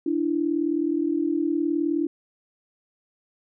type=tone pair together; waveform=sine; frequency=295.3 / 334.6 Hz; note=D4 / E4; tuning=+10 / +26 cents; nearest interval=major second; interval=216 cents; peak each=-24 dBFS; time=0.06-2.07 s; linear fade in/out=5 ms; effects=none